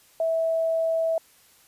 sine tone, 653 Hz, E5, 17 cents flat, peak -21 dBFS, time 0.2-1.18 s, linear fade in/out 2 ms, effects white hiss -57 dBFS RMS until 1.67 s + resampled to 32000 Hz

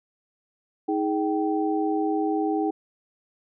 sine tone cluster, 316.2 / 416.7 / 777 Hz, D#4 / G#4 / G5, +28 / +6 / -16 cents, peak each -24 / -28 / -28 dBFS, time 0.88-2.71 s, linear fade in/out 10 ms, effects none

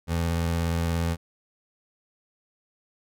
25% pulse tone with vibrato, 83.8 Hz, E2, 29 cents sharp, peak -20 dBFS, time 0.07-1.17 s, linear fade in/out 50 ms, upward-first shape sine, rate 17 Hz, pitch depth 22 cents each way, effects none

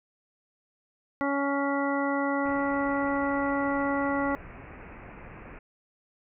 harmonic tone, 280 Hz, C#4, 18 cents sharp, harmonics 1 / 2 / 3 / 4 / 5 / 7, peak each -28 / -31 / -33 / -34 / -35 / -36 dBFS, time 1.21-4.35 s, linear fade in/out 0 ms
pink low-pass noise, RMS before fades -45 dBFS, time 2.45-5.59 s, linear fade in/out 5 ms, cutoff 2600 Hz, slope 96 dB/octave
effects none

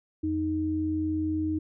sine tone pair together, 87.09 / 311.1 Hz, F2 / D#4, -4 / 0 cents, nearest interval octave + minor seventh, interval 2204 cents, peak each -33 / -26 dBFS, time 0.23-1.59 s, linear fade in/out 10 ms, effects none

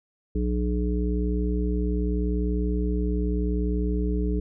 harmonic tone, 60.4 Hz, B1, 38 cents flat, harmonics 1 / 3 / 5 / 7, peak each -24 / -29 / -31 / -32 dBFS, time 0.35-4.4 s, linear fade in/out 5 ms, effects none

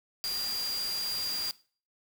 sine tone in noise, 4781 Hz, D8, 30 cents sharp, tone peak -31 dBFS, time 0.24-1.51 s, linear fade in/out 0 ms, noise white, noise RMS -39 dBFS, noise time 0.24-1.51 s, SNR +5 dB, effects noise-tail reverb RT60 0.4 s tail -18 dB re dry

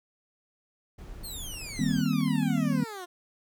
brown noise, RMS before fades -42 dBFS, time 0.98-2.02 s, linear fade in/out 10 ms
15% pulse exponential sweep, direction down, 4416 to 345.1 Hz, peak -31 dBFS, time 1.23-3.06 s, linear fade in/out 20 ms
click train, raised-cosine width 0.5 ms, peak -36 dBFS, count 18, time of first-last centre 1.54-2.799 s, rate 13.5 Hz
sine chord, C minor seventh, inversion first, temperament equal with one note detuned, 155.56 / 196 / 236.6 / 261.6 Hz, Eb3 / G3 / Bb3 / C4, 0 / 0 / +26 / 0 cents, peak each -29 dBFS, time 1.79-2.84 s, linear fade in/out 5 ms
effects none

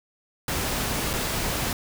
pink noise with dropouts, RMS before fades -27 dBFS, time 0.48-1.73 s, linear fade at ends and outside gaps 2 ms, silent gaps 1.132-1.136 s, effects none

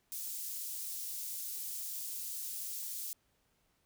white high-pass noise, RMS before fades -41 dBFS, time 0.12-3.13 s, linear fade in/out 0 ms, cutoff 6200 Hz, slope 12 dB/octave, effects pink hiss -75 dBFS RMS until 3.85 s

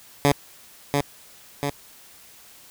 10% pulse tone with echo, 142.6 Hz, C#3, 49 cents sharp, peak -7 dBFS, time 0.25-0.32 s, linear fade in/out 0 ms, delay 690 ms, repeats 2, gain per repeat -4 dB, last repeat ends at 1.7 s, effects white hiss -49 dBFS RMS until 2.7 s

